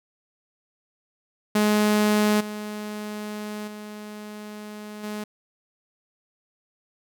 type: tone with level steps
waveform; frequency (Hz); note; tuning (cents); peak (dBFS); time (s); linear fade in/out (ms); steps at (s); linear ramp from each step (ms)
sawtooth; 210.6; G#3; +24; -14 / -27 / -32 / -26; 1.55-5.24; 5; 2.4 / 3.67 / 5.03; 10
effects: none